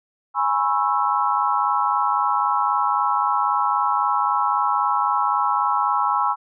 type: chord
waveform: sine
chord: C# minor seventh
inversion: second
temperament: equal with one note detuned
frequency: 830.6 / 987.8 / 1091.6 / 1318.5 Hz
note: G#5 / B5 / C#6 / E6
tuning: 0 / 0 / -27 / 0 cents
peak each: -23 dBFS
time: 0.34-6.36 s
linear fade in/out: 50 ms
effects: none